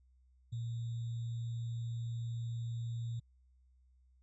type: tone with sample-and-hold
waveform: sine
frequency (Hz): 116.54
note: A#2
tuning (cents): 0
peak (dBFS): -36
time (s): 0.52-3.2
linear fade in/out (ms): 10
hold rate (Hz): 3675
effects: added 63 Hz sine -64 dBFS peak until 4.22 s + resampled to 22050 Hz